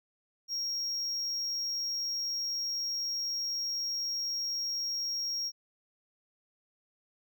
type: tone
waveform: triangle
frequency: 5588 Hz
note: F8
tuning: in tune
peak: -30 dBFS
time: 0.48-5.52 s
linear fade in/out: 50 ms
effects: none